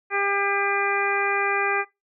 harmonic tone, 399.9 Hz, G4, 35 cents sharp, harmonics 1 / 2 / 3 / 4 / 5 / 6, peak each -28 / -28 / -28 / -28 / -28 / -28 dBFS, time 0.1-1.85 s, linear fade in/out 50 ms, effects noise-tail reverb RT60 0.2 s tail -20 dB re dry

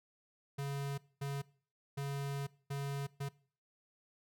square tone bursts at uneven times, 140 Hz, C#3, 18 cents sharp, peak -37 dBFS, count 5, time 0.58-0.98 / 1.21-1.42 / 1.97-2.47 / 2.7-3.07 / 3.2-3.29 s, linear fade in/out 10 ms, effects noise-tail reverb RT60 0.5 s tail -22 dB re dry

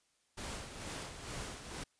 pink noise with tremolo, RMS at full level -42 dBFS, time 0.37-1.84 s, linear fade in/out 10 ms, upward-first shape sine, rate 2.2 Hz, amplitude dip 55%, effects white hiss -75 dBFS RMS until 1.99 s + resampled to 22050 Hz

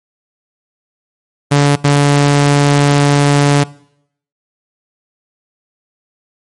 sawtooth tone bursts at uneven times, 143.4 Hz, D3, 41 cents flat, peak -3 dBFS, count 2, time 1.51-1.76 / 1.84-3.64 s, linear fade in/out 10 ms, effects noise-tail reverb RT60 0.7 s tail -21 dB re dry + MP3 48 kbps

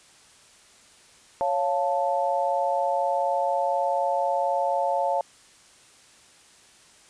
sine chord, Db augmented, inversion none, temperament equal, 554.4 / 698.5 / 880 Hz, Db5 / F5 / A5, 0 / 0 / 0 cents, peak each -26 dBFS, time 1.41-5.21 s, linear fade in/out 0 ms, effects white hiss -54 dBFS RMS until 7.09 s + resampled to 22050 Hz

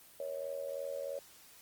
sine tone with amplitude modulation, 554.4 Hz, C#5, in tune, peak -33 dBFS, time 0.2-1.19 s, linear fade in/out 2 ms, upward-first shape sine, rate 83 Hz, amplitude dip 85%, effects white hiss -58 dBFS RMS until 1.61 s + Opus 24 kbps

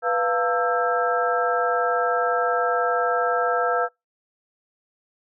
sine tone cluster, 493.1 / 696 / 906 / 1326 / 1600 Hz, B4 / F5 / A#5 / E6 / G6, -3 / -6 / -50 / +10 / +35 cents, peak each -24 / -24 / -31 / -24 / -29 dBFS, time 0.02-3.89 s, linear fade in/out 50 ms, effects noise-tail reverb RT60 0.2 s tail -26 dB re dry

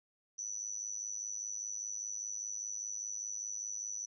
sine tone with amplitude modulation, 5960 Hz, F#8, 12 cents sharp, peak -34 dBFS, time 0.38-4.06 s, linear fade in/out 10 ms, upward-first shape sine, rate 105 Hz, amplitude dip 90%, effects none

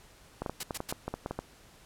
clicks, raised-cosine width 1 ms, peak -19 dBFS, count 11, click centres 0.42 / 0.462 / 0.496 / 0.708 / 0.804 / 0.925 / 1.08 / 1.14 / 1.261 / 1.31 / 1.39 s
white noise bursts, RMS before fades -35 dBFS, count 3, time 0.6-0.919 s, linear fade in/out 5 ms, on 33 ms, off 110 ms
effects pink hiss -57 dBFS RMS until 1.85 s + low-pass 12000 Hz 12 dB/octave

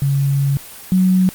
sine tone pair in turn, 139 / 185.54 Hz, C#3 / F#3, +5 / +5 cents, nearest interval perfect fourth, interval 500 cents, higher second, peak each -13 / -10 dBFS, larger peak second, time 0.02-0.57 / 0.92-1.29 s, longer first, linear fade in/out 0 ms, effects white hiss -36 dBFS RMS until 1.34 s + Opus 32 kbps

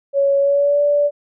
sine tone with pitch glide, 557 to 580.7 Hz, C#5 to D5, +8 to -20 cents, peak -12 dBFS, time 0.13-1.11 s, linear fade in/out 50 ms, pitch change +72 cents, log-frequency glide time 0.39-0.82 s, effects none

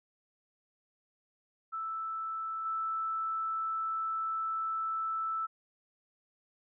sine tone with level steps, 1318.5 Hz, E6, in tune, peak -34 / -31 dBFS, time 1.72-5.47 s, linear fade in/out 20 ms, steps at 2.65 s, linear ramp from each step 10 ms, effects none

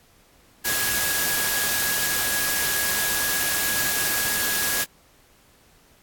sine tone in noise, 1661.2 Hz, G#6, in tune, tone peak -28 dBFS, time 0.64-4.85 s, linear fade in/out 20 ms, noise white, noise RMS -24 dBFS, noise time 0.64-4.85 s, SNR -7 dB, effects pink hiss -57 dBFS RMS until 6.02 s + AAC 64 kbps

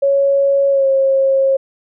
sine tone with pitch glide, 555 to 539.5 Hz, C#5 to C#5, +2 to -47 cents, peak -10 dBFS, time 0.02-1.57 s, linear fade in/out 10 ms, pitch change -49 cents, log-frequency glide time 0.7-0.87 s, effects none

